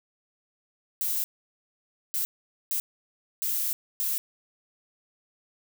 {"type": "noise bursts at uneven times", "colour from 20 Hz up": "violet", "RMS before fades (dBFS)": -28, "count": 5, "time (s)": [[1.01, 1.24], [2.14, 2.25], [2.71, 2.8], [3.42, 3.73], [4, 4.18]], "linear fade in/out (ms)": 0, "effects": []}